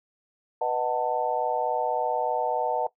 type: chord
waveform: sine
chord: B dominant seventh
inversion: none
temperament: just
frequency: 493.9 / 617.4 / 740.8 / 889 Hz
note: B4 / D#5 / F#5 / A5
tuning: 0 / -14 / +2 / +18 cents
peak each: -30 / -30 / -28 / -28 dBFS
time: 0.61-2.87 s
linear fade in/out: 5 ms
effects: noise-tail reverb RT60 0.1 s tail -17 dB re dry